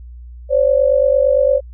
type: tone pair together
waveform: sine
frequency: 523.3 / 572.1 Hz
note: C5 / D5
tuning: 0 / -45 cents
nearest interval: major second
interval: 155 cents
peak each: -13 dBFS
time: 0.49-1.61 s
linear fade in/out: 50 ms
effects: added 60 Hz sine -32 dBFS peak until 1.73 s